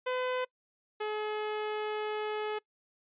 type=tone pair in turn; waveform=sawtooth; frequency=506 / 425.7 Hz; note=B4 / G#4; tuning=+42 / +43 cents; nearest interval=minor third; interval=299 cents; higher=first; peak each=-26 / -28 dBFS; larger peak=first; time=0.06-0.45 / 1-2.59 s; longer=second; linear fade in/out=10 ms; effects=noise-tail reverb RT60 0.1 s tail -24 dB re dry + resampled to 8000 Hz